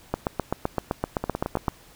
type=two click trains; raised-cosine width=1 ms; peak=-12 / -9 dBFS; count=5 / 13; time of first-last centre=1.24-1.682 / 0.14-1.682 s; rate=9.06 / 7.78 Hz; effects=pink hiss -52 dBFS RMS until 1.95 s